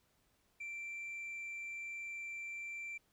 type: tone with frequency modulation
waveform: sine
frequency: 2349 Hz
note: D7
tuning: in tune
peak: -39 dBFS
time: 0.6-2.98 s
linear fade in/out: 10 ms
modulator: 21.2 Hz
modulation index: 0.29
effects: tanh soft clip ceiling -41 dBFS + pink hiss -75 dBFS RMS until 3.12 s